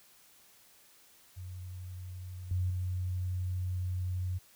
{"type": "tone with level steps", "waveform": "sine", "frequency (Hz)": 91.2, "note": "F#2", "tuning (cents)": -24, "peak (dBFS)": [-40, -28, -31], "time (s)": [1.36, 4.39], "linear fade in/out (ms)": 20, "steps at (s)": [2.51, 2.7], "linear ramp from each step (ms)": 2, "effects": ["white hiss -61 dBFS RMS until 4.55 s"]}